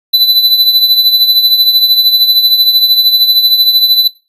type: tone with tremolo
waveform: square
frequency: 3996 Hz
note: B7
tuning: 20 cents sharp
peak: -3 dBFS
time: 0.13-4.08 s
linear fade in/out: 10 ms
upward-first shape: triangle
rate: 13 Hz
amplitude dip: 65%
effects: noise-tail reverb RT60 0.3 s tail -19 dB re dry + resampled to 32000 Hz